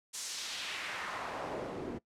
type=noise with band-pass filter sweep; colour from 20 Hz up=pink; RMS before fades=-40 dBFS; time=0.13-1.99 s; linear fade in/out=20 ms; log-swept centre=7800 to 260 Hz; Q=1.3; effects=noise-tail reverb RT60 0.1 s tail -20 dB re dry + low-pass 12000 Hz 12 dB/octave